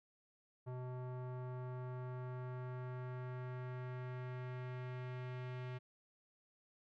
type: tone with low-pass filter sweep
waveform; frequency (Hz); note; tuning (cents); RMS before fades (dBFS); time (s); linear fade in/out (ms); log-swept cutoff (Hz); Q
square; 126.2; B2; +38; -45; 0.66-5.79; 20; 920 to 2600; 1.3
effects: none